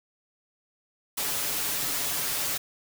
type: noise with comb filter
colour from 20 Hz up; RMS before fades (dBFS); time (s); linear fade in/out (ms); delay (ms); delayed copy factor
white; -29; 1.17-2.58; 10; 7; +0.6
effects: none